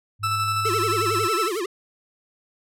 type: tone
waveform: sine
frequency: 103.83 Hz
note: G#2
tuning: in tune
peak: -29 dBFS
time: 0.19-1.29 s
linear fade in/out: 50 ms
type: tone with tremolo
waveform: 40% pulse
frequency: 1320 Hz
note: E6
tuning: 2 cents sharp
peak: -20 dBFS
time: 0.23-1.49 s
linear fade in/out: 10 ms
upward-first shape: square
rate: 12 Hz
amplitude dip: 25%
type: tone with vibrato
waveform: square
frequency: 393.5 Hz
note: G4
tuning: 7 cents sharp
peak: -25 dBFS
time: 0.65-1.66 s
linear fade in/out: 5 ms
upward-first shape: sine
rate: 11 Hz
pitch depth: 250 cents each way
type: noise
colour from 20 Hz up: blue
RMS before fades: -35 dBFS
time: 0.66-1.6 s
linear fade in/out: 2 ms
effects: low-pass 11000 Hz 12 dB/octave

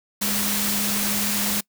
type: tone in noise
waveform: sine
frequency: 204.8 Hz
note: G#3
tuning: 24 cents flat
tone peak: -28 dBFS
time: 0.21-1.61 s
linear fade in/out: 10 ms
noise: white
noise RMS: -24 dBFS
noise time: 0.21-1.61 s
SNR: -7 dB
effects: noise-tail reverb RT60 0.1 s tail -24 dB re dry

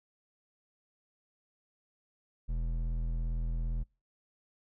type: tone with hard clipping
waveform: sine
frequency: 41.2 Hz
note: E1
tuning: in tune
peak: -32 dBFS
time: 2.48-3.84 s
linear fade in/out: 20 ms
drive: 9 dB
effects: noise-tail reverb RT60 0.3 s tail -26 dB re dry

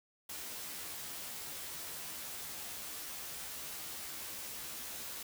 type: noise with comb filter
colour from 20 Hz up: white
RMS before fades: -44 dBFS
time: 0.29-5.23 s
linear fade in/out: 5 ms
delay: 13 ms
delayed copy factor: +0.65
effects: none

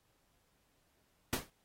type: noise with exponential decay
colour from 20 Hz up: pink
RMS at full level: -30 dBFS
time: 1.33-1.5 s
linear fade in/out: 1 ms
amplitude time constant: 36 ms
effects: pink hiss -75 dBFS RMS until 1.64 s + AAC 48 kbps

